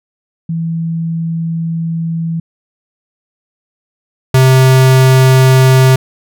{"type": "tone pair in turn", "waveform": ["sine", "square"], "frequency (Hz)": [164.81, 130.81], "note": ["E3", "C3"], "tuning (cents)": [0, 0], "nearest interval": "major third", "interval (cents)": 400, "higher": "first", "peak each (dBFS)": [-14, -5], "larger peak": "second", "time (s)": [[0.49, 2.4], [4.34, 5.96]], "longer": "first", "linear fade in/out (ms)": 5, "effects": []}